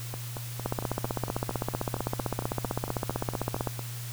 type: two click trains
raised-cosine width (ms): 1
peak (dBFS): -14 / -21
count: 48 / 17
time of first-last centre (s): 0.66-3.673 / 0.14-3.793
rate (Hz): 15.6 / 4.38
effects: added 119 Hz sine -36 dBFS peak until 4.12 s + white hiss -43 dBFS RMS until 4.12 s